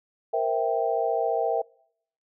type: chord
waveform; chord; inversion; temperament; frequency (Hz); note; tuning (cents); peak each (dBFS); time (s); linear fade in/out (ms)
sine; C dominant seventh; third; equal with one note detuned; 466.2 / 520.8 / 659.3 / 784; Bb4 / C5 / E5 / G5; 0 / -8 / 0 / 0; -27 / -32 / -26 / -28; 0.33-1.62; 10
effects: noise-tail reverb RT60 0.7 s tail -26 dB re dry